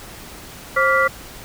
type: tone cluster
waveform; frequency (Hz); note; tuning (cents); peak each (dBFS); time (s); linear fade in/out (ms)
sine; 531 / 1154 / 1404 / 1970; C5 / D6 / F6 / B6; +25 / -31 / +9 / -5; -19; 0.76-1.08; 10
effects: pink hiss -38 dBFS RMS until 1.44 s